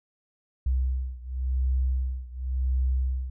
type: beating tone pair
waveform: sine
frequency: 64 / 64.92 Hz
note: C2 / C2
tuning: -38 / -13 cents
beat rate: 0.92 Hz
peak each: -26 / -28 dBFS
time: 0.66-3.3 s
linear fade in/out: 5 ms
effects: none